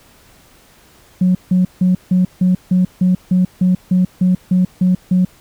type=tone bursts; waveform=sine; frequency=182.8 Hz; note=F#3; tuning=21 cents flat; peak=-8 dBFS; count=14; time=1.21-5.25 s; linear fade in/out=5 ms; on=140 ms; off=160 ms; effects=tanh soft clip ceiling -6 dBFS + pink hiss -48 dBFS RMS until 5.4 s